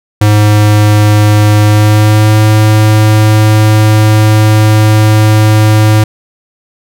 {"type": "tone with pitch glide", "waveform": "square", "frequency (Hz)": [105.3, 107.64], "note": ["G#2", "A2"], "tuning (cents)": [24, -38], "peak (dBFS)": -4, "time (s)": [0.21, 6.04], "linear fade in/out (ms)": 5, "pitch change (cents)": 38, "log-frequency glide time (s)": [1.64, 2.38], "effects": []}